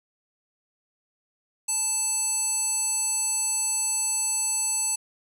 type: tone with band-pass filter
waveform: square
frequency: 880 Hz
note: A5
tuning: in tune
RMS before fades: -26 dBFS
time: 1.68-4.96 s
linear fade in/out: 10 ms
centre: 8100 Hz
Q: 6
effects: 10-bit